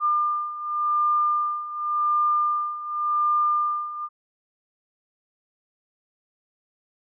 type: beating tone pair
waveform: sine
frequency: 1200 / 1200.89 Hz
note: D6 / D6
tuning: +37 / +38 cents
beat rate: 0.89 Hz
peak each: -26 / -22 dBFS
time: 0-4.09 s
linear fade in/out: 50 ms
effects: none